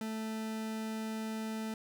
40% pulse tone, 220 Hz, A3, in tune, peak -35 dBFS, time 0.01-1.74 s, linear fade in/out 2 ms, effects none

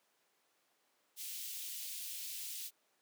white high-pass noise, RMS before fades -44 dBFS, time 1.16-2.71 s, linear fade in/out 50 ms, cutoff 2600 Hz, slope 24 dB/octave, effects pink hiss -75 dBFS RMS until 3.01 s + high-pass 400 Hz 12 dB/octave

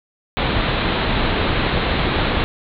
pink low-pass noise, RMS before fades -19 dBFS, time 0.37-2.44 s, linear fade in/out 0 ms, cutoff 4100 Hz, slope 96 dB/octave, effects none

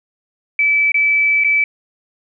sine tone with dropouts, 2307 Hz, D7, 31 cents flat, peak -11 dBFS, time 0.59-1.64 s, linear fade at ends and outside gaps 2 ms, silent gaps 0.919-0.943 / 1.438-1.445 s, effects none

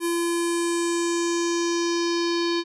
square tone with low-pass filter sweep, 341.1 Hz, F4, 41 cents flat, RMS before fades -24 dBFS, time 0-2.64 s, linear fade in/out 50 ms, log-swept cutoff 11000 to 4300 Hz, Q 3.7, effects none

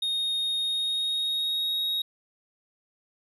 triangle tone with pitch glide, 3713 to 3774 Hz, A#7 to A#7, -8 to +21 cents, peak -24 dBFS, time 0.02-2.02 s, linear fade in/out 5 ms, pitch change +29 cents, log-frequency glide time 0.57-1.83 s, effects none

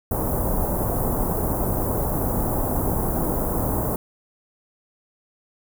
pink band-stop noise, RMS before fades -23 dBFS, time 0.11-3.96 s, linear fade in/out 2 ms, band 980 to 12000 Hz, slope 24 dB/octave, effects none

